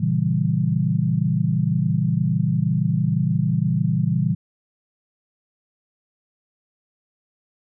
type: chord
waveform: sine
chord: A# diminished seventh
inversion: none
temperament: equal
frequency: 116.54 / 138.59 / 164.81 / 196 Hz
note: A#2 / C#3 / E3 / G3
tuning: 0 / 0 / 0 / 0 cents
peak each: -24 / -23 / -21 / -25 dBFS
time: 0-4.35 s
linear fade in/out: 10 ms
effects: none